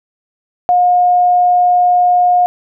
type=tone; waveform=sine; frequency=716 Hz; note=F5; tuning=43 cents sharp; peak=-7 dBFS; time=0.69-2.46 s; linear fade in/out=0 ms; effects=none